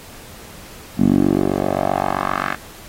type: tone with band-pass filter sweep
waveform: 10% pulse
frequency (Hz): 47.62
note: G1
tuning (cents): -49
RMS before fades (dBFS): -18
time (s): 0.97-2.57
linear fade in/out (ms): 50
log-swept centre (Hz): 220 to 1600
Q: 2.9
effects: pink hiss -40 dBFS RMS until 2.88 s + AAC 48 kbps